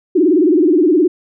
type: tone with vibrato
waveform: sine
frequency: 332.9 Hz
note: E4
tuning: 17 cents sharp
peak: -8 dBFS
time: 0.15-1.08 s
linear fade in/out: 10 ms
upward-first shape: sine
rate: 19 Hz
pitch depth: 220 cents each way
effects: none